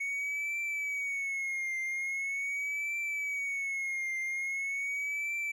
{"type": "tone with vibrato", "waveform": "triangle", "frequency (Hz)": 2217, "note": "C#7", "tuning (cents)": 0, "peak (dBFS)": -30, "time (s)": [0, 5.52], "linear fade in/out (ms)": 10, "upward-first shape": "triangle", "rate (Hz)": 0.42, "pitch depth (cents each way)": 99, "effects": []}